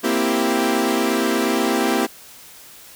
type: chord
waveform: sawtooth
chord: C dominant seventh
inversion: third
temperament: equal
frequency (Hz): 233.1 / 261.6 / 329.6 / 392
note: Bb3 / C4 / E4 / G4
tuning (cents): 0 / 0 / 0 / 0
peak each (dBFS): -19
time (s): 0.03-2.07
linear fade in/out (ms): 20
effects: white hiss -43 dBFS RMS until 2.95 s